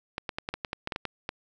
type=clicks; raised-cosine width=0.3 ms; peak=-15 dBFS; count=12; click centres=0.181 / 0.292 / 0.385 / 0.489 / 0.54 / 0.648 / 0.731 / 0.874 / 0.922 / 0.961 / 1.053 / 1.291 s; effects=none